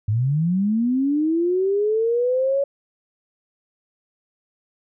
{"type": "linear sweep", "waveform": "sine", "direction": "up", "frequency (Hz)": [100, 563], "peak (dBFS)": -17, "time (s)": [0.08, 2.64], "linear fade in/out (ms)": 5, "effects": []}